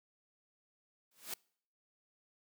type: noise with exponential growth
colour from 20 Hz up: white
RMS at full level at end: -37 dBFS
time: 1.11-1.34 s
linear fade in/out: 5 ms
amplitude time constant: 48 ms
effects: noise-tail reverb RT60 0.6 s tail -26 dB re dry + high-pass 150 Hz 12 dB/octave